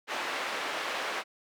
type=band-pass noise; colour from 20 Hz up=white; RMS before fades=-34 dBFS; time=0.07-1.24 s; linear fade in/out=50 ms; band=420 to 2200 Hz; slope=12 dB/octave; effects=none